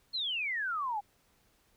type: exponential sweep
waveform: sine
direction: down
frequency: 4309 to 790 Hz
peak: -31 dBFS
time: 0.13-1.01 s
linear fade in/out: 20 ms
effects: pink hiss -69 dBFS RMS until 1.76 s